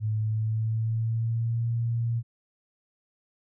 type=tone with pitch glide; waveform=sine; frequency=108.2 to 116.64 Hz; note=A2 to A#2; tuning=-29 to +1 cents; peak=-24 dBFS; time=0-2.23 s; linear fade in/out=50 ms; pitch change=+130 cents; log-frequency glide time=0.16-1.68 s; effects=none